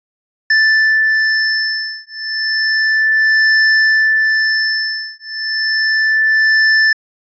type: beating tone pair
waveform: square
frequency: 1760 / 1760.32 Hz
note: A6 / A6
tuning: 0 / 0 cents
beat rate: 0.32 Hz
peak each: -15 dBFS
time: 0.5-6.93 s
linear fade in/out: 5 ms
effects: resampled to 16000 Hz